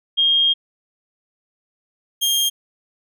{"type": "tone pair in turn", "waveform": ["sine", "sawtooth"], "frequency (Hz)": [3231, 3218], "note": ["G#7", "G7"], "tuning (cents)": [-48, 45], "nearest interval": "unison", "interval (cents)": 7, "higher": "first", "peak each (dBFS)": -13, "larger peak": "neither", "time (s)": [[0.17, 0.54], [2.21, 2.5]], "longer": "first", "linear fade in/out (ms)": 20, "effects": []}